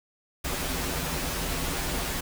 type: noise with comb filter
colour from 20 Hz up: pink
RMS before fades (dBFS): -30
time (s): 0.44-2.21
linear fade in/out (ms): 10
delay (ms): 9.4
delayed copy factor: -0.8
effects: none